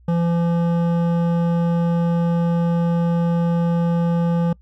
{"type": "tone with hard clipping", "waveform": "triangle", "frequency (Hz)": 170, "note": "F3", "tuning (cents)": -46, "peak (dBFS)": -18, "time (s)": [0.08, 4.53], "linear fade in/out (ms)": 5, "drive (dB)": 16, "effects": ["noise-tail reverb RT60 0.1 s tail -25 dB re dry", "added 60 Hz sine -47 dBFS peak until 4.61 s"]}